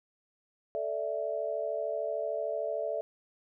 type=chord; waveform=sine; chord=A suspended fourth; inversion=none; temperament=just; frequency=440 / 586.7 / 660 Hz; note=A4 / D5 / E5; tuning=0 / -2 / +2 cents; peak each=-37 / -34 / -34 dBFS; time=0.75-3.01 s; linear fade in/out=0 ms; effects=none